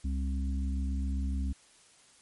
harmonic tone, 67.2 Hz, C2, 47 cents sharp, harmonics 1 / 3 / 4, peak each -29 / -39 / -41 dBFS, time 0.04-1.53 s, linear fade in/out 10 ms, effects white hiss -60 dBFS RMS until 2.21 s + MP3 48 kbps

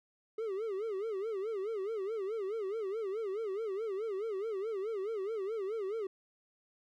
triangle tone with vibrato, 415.3 Hz, G#4, in tune, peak -32 dBFS, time 0.38-6.07 s, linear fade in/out 5 ms, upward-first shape sine, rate 4.7 Hz, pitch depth 170 cents each way, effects none

